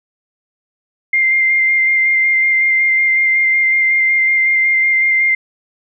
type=tone with vibrato; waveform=sine; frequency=2100 Hz; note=C7; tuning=6 cents sharp; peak=-10 dBFS; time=1.13-5.35 s; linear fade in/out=5 ms; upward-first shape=square; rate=5.4 Hz; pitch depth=12 cents each way; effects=none